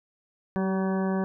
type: harmonic tone with a mistuned harmonic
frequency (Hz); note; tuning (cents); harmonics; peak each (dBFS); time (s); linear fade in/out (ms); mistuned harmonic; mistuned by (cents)
190; F#3; +46; 1 / 2 / 3 / 4 / 5 / 6 / 8 / 9; -25 / -31 / -35 / -37 / -39 / -41 / -43 / -44; 0.56-1.24; 0; 2; +17
effects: none